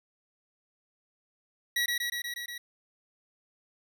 25% pulse tone with echo, 1920 Hz, B6, 49 cents flat, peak -22 dBFS, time 1.76-1.86 s, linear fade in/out 5 ms, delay 120 ms, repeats 6, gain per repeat -2 dB, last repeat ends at 2.58 s, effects none

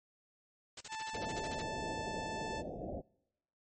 white noise bursts, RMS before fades -44 dBFS, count 12, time 0.77-1.621 s, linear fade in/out 5 ms, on 37 ms, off 37 ms
sawtooth tone, 880 Hz, A5, in tune, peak -36 dBFS, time 0.88-2.63 s, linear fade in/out 50 ms
white low-pass noise, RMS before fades -42 dBFS, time 1.13-3.02 s, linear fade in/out 20 ms, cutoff 730 Hz, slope 96 dB/octave
effects noise-tail reverb RT60 0.9 s tail -26 dB re dry + MP3 32 kbps

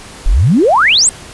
sine exponential sweep, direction up, 31.8 to 8770 Hz, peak -6 dBFS, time 0.26-1.09 s, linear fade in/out 0 ms, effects pink hiss -33 dBFS RMS until 1.33 s + resampled to 24000 Hz

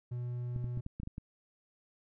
triangle tone, 122.1 Hz, B2, 19 cents flat, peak -33 dBFS, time 0.11-0.81 s, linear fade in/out 10 ms
clicks, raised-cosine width 5 ms, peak -28 dBFS, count 8, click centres 0.562 / 0.643 / 0.774 / 0.864 / 1 / 1.033 / 1.074 / 1.181 s
effects none

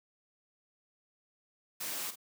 white noise with echo, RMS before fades -38 dBFS, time 1.8-2.11 s, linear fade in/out 10 ms, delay 48 ms, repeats 1, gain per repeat -10 dB, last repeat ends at 2.158 s, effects high-pass 200 Hz 12 dB/octave

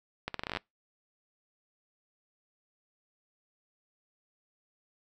accelerating click train, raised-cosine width 0.3 ms, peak -17 dBFS, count 11, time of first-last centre 0.28-0.571 s, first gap 63 ms, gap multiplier 0.81, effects noise-tail reverb RT60 0.2 s tail -25 dB re dry

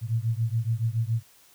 sine beating tone pair, 111 / 118.1 Hz, A2 / A#2, +16 / +23 cents, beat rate 7.1 Hz, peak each -26 / -27 dBFS, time 0.01-1.23 s, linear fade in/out 50 ms, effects white hiss -57 dBFS RMS until 1.54 s

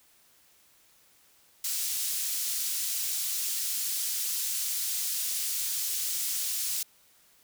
pink high-pass noise, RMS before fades -31 dBFS, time 1.64-6.83 s, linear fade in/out 5 ms, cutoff 5700 Hz, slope 12 dB/octave, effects white hiss -62 dBFS RMS until 7.43 s

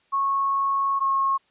sine tone pair in turn, 1099 / 1087 Hz, C#6 / C#6, -15 / -34 cents, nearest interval unison, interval 19 cents, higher first, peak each -20 / -19 dBFS, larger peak second, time 0.12-1 / 1-1.38 s, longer first, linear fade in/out 20 ms, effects white hiss -64 dBFS RMS until 1.5 s + resampled to 8000 Hz

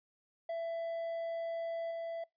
triangle tone with level steps, 666 Hz, E5, 18 cents sharp, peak -33 / -35 dBFS, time 0.49-2.24 s, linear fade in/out 5 ms, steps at 1.91 s, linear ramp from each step 2 ms, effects noise-tail reverb RT60 0.2 s tail -25 dB re dry + resampled to 11025 Hz

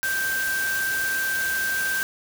sine tone in noise, 1568 Hz, G6, in tune, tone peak -23 dBFS, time 0.03-2.03 s, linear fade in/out 0 ms, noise white, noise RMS -31 dBFS, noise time 0.03-2.03 s, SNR +5 dB, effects none

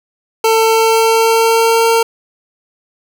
25% pulse tone with pitch glide, 447.3 to 456.7 Hz, A4 to A#4, +28 to -36 cents, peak -5 dBFS, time 0.44-2.03 s, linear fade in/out 5 ms, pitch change +36 cents, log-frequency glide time 0.63-1.86 s, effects none

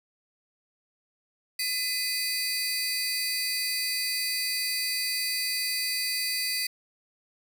sawtooth tone cluster, 2010 / 2497 / 4626 Hz, B6 / D#7 / D8, +30 / +6 / -27 cents, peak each -30 / -32 / -26 dBFS, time 1.59-6.67 s, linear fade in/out 5 ms, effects none

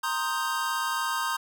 square chord, C minor seventh, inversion third, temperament equal with one note detuned, 932.3 / 1051.3 / 1244.5 / 1568 Hz, Bb5 / C6 / Eb6 / G6, 0 / +8 / 0 / 0 cents, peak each -33 dBFS, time 0.03-1.37 s, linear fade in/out 10 ms, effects none

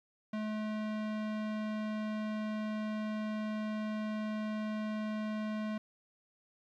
square tone, 214.7 Hz, A3, 42 cents flat, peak -35 dBFS, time 0.33-5.78 s, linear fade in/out 5 ms, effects low-pass 3000 Hz 12 dB/octave + 12-bit

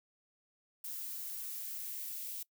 violet noise with high-pass filter sweep, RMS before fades -42 dBFS, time 0.84-2.43 s, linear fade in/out 5 ms, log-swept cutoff 710 to 2700 Hz, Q 1.4, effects noise-tail reverb RT60 0.1 s tail -22 dB re dry

